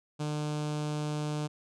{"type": "tone with notch filter", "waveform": "sawtooth", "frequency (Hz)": 150, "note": "D3", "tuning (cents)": 37, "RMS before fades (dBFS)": -33, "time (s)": [0.19, 1.48], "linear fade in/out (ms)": 20, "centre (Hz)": 1900, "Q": 1.8, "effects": ["resampled to 22050 Hz"]}